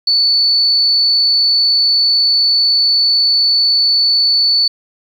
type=tone; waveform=sine; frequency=4471 Hz; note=C#8; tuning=14 cents sharp; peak=-9 dBFS; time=0.07-4.68 s; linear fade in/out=5 ms; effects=7-bit